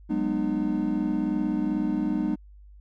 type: chord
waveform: triangle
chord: G# minor seventh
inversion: third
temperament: equal with one note detuned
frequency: 185 / 207.7 / 246.9 / 303.5 Hz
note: F#3 / G#3 / B3 / D#4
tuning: 0 / 0 / 0 / -43 cents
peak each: -31 / -27 / -28 / -25 dBFS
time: 0.09-2.36 s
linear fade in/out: 20 ms
effects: added 50 Hz sine -46 dBFS peak until 2.8 s